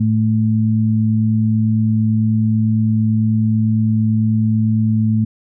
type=tone pair together; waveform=sine; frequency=110 / 219 Hz; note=A2 / A3; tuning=0 / -8 cents; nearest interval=octave; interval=1192 cents; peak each=-15 / -15 dBFS; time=0-5.25 s; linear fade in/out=10 ms; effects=none